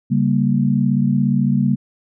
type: tone cluster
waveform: sine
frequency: 139.8 / 196.1 / 233.9 Hz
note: C#3 / G3 / A#3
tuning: +15 / +1 / +6 cents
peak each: -18 dBFS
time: 0.1-1.76 s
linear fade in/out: 20 ms
effects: none